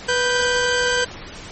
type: tone pair together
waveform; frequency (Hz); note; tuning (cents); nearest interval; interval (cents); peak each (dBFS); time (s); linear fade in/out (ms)
sawtooth; 491.9 / 1562.7; B4 / G6; -7 / -6; octave + minor sixth; 2001; -16; 0.08-1.05; 10
effects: pink hiss -36 dBFS RMS until 1.51 s + MP3 32 kbps